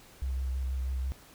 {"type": "tone with vibrato", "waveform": "sine", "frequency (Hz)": 65.2, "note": "C2", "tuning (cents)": -5, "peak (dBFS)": -29, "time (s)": [0.22, 1.12], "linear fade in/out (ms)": 0, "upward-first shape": "triangle", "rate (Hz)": 6.2, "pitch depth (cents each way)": 26, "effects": ["pink hiss -55 dBFS RMS until 1.34 s"]}